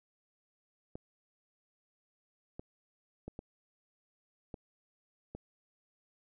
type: clicks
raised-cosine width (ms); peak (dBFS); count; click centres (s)
2; -29; 6; 0.955 / 2.595 / 3.28 / 3.391 / 4.542 / 5.35
effects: none